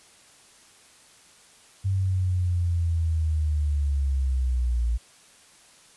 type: linear sweep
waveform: sine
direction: down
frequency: 97.3 to 56.8 Hz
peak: -21 dBFS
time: 1.84-4.98 s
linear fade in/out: 20 ms
effects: white hiss -54 dBFS RMS until 5.96 s + resampled to 24000 Hz